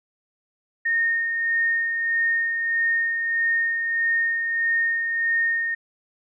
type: tone with tremolo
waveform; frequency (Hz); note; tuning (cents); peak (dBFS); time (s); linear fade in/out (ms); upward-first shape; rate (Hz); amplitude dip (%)
sine; 1840; A#6; -23; -18; 0.85-5.75; 10; sine; 1.6; 40
effects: none